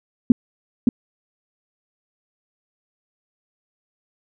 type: tone with echo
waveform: sine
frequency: 241.8 Hz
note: B3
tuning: 36 cents flat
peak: -6 dBFS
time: 0.3-0.32 s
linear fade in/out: 2 ms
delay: 570 ms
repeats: 1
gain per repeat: -4 dB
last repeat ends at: 0.89 s
effects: none